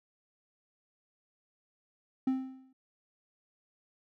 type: tone with exponential decay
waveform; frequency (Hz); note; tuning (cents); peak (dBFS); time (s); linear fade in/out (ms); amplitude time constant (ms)
triangle; 262; C4; +2; -22; 2.27-2.73; 5; 100
effects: none